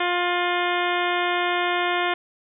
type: harmonic tone with a mistuned harmonic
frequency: 353.3 Hz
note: F4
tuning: 20 cents sharp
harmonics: 1 / 2 / 3 / 4 / 5 / 6 / 7 / 8 / 9 / 10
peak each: -27 / -26 / -28 / -30 / -30 / -30 / -33 / -36 / -35 / -35 dBFS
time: 0-2.14 s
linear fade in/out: 5 ms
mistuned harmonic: 8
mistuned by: +50 cents
effects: none